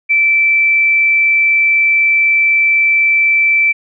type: tone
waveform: sine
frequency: 2328 Hz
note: D7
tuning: 16 cents flat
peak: -8 dBFS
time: 0.09-3.73 s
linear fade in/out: 20 ms
effects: none